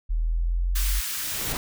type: linear sweep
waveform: sine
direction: up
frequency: 39.7 to 46.25 Hz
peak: -21 dBFS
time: 0.09-1.01 s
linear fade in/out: 20 ms
type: high-pass noise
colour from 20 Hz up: white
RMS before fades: -30 dBFS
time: 0.75-1.53 s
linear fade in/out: 10 ms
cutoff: 1200 Hz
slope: 24 dB/octave
type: noise with exponential growth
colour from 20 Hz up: pink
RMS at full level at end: -27 dBFS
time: 0.92-1.57 s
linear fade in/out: 0 ms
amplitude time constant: 140 ms
effects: none